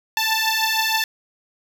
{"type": "beating tone pair", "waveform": "10% pulse", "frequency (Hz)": [880, 886.4], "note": ["A5", "A5"], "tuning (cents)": [0, 13], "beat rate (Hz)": 6.4, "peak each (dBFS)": -13, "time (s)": [0.17, 1.04], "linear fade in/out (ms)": 2, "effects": []}